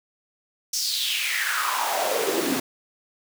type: noise with high-pass filter sweep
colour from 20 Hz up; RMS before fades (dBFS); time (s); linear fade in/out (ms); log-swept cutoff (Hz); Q
pink; -25; 0.73-2.6; 5; 5800 to 240; 4.7
effects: none